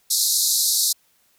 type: band-pass noise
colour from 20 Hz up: pink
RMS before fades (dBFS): -20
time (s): 0.1-0.93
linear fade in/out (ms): 10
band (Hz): 3900 to 14000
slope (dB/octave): 96
effects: white hiss -62 dBFS RMS until 1.38 s